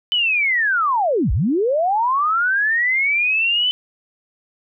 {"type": "linear two-way sweep", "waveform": "sine", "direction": "down then up", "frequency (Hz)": [3041, 44.11, 3041], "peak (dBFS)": -15, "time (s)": [0.12, 3.71], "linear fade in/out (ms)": 0, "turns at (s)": 1.32, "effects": []}